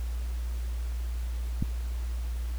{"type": "click", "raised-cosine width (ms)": 5, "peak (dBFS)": -14, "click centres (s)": 1.625, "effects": ["added 59 Hz sine -29 dBFS peak until 2.58 s", "pink hiss -50 dBFS RMS until 2.58 s"]}